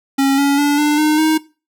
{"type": "tone with pitch steps", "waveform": "square", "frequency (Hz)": [273.3, 281, 288.9, 297, 305.4, 313.9], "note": ["C#4", "C#4", "D4", "D4", "D#4", "D#4"], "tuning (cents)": [-24, 24, -28, 20, -32, 15], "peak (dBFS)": -12, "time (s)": [0.18, 1.38], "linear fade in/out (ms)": 10, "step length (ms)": 200, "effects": ["noise-tail reverb RT60 0.3 s tail -19 dB re dry"]}